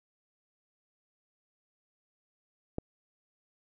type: click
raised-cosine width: 2 ms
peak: -19 dBFS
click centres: 2.784 s
effects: none